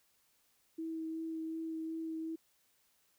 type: tone with vibrato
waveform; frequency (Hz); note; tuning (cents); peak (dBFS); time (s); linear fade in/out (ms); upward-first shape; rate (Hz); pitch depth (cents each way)
sine; 322.7; E4; -37; -37; 0.78-2.36; 10; sine; 2.7; 12
effects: white hiss -73 dBFS RMS until 3.18 s